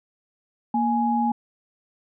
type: tone pair together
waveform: sine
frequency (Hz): 234.2 / 834.6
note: A#3 / G#5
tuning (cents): +8 / +8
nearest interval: octave + minor seventh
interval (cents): 2200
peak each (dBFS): -22 / -22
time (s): 0.74-1.32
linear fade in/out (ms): 5
effects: none